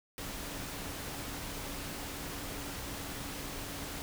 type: tone in noise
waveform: sine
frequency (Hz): 283.3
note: C#4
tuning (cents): +38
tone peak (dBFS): -49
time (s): 0.18-4.02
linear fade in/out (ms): 0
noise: pink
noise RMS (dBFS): -41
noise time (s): 0.18-4.02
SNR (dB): -11
effects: none